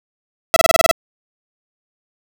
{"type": "tone bursts", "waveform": "sawtooth", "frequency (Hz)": 659.3, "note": "E5", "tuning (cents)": 0, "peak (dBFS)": -4, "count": 8, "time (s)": [0.54, 0.912], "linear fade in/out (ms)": 0, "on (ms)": 22, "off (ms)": 28, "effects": []}